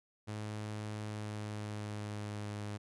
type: tone with pitch glide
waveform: sawtooth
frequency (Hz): 106.3 to 103.81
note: G#2 to G#2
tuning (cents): +41 to 0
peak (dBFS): -35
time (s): 0.27-2.78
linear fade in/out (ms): 20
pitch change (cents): -41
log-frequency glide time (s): 1-2.62
effects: resampled to 24000 Hz